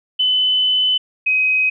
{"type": "tone pair in turn", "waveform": "sine", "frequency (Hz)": [3019, 2525], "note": ["F#7", "D#7"], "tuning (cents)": [34, 25], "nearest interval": "minor third", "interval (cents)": 309, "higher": "first", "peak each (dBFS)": -13, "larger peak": "neither", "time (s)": [[0.19, 0.98], [1.26, 1.7]], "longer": "first", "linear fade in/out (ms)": 10, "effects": []}